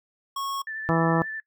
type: tone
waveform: square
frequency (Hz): 1099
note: C#6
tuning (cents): -15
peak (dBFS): -29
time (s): 0.36-0.62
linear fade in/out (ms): 5
type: tone with vibrato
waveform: sine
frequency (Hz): 1760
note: A6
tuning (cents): 0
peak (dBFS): -31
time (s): 0.67-1.4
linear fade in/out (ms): 2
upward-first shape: triangle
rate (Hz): 12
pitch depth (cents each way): 23
type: harmonic tone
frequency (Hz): 164.81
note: E3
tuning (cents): 0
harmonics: 1 / 2 / 3 / 4 / 5 / 6 / 7 / 8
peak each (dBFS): -23 / -26 / -28 / -29 / -30 / -31 / -31 / -32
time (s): 0.89-1.22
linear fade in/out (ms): 0
effects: noise-tail reverb RT60 0.1 s tail -20 dB re dry